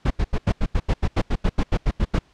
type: noise bursts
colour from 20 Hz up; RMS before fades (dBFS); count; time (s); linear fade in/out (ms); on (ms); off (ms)
brown; -18; 16; 0.05-2.191; 10; 56; 83
effects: pink hiss -58 dBFS RMS until 2.33 s + low-pass 5000 Hz 12 dB/octave